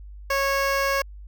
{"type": "tone with notch filter", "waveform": "15% pulse", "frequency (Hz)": 550, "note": "C#5", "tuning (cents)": -14, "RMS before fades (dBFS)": -23, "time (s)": [0.3, 1.02], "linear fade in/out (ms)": 5, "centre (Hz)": 10000, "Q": 1.6, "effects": ["added 50 Hz sine -38 dBFS peak until 1.27 s"]}